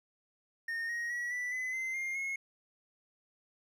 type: tone with pitch steps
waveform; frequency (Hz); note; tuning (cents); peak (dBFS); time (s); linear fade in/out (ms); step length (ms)
triangle; 1837 / 1881 / 1926.1 / 1972.3 / 2020 / 2068 / 2117 / 2168; A#6 / A#6 / B6 / B6 / B6 / C7 / C7 / C#7; -26 / +15 / -44 / -3 / +39 / -21 / +20 / -39; -32; 0.68-2.36; 5; 210
effects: none